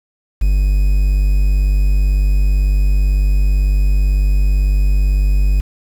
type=tone with quantisation; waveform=triangle; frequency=49 Hz; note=G1; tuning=in tune; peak=-8 dBFS; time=0.41-5.61 s; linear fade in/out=10 ms; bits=6; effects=none